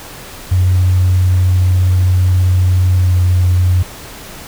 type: tone with pitch glide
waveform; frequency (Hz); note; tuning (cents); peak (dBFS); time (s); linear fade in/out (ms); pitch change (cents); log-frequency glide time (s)
sine; 91.5 to 90.29; F#2 to F#2; -19 to -42; -7; 0.51-3.83; 10; -23; 2.95-3.1
effects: tanh soft clip ceiling -3 dBFS + pink hiss -32 dBFS RMS until 4.47 s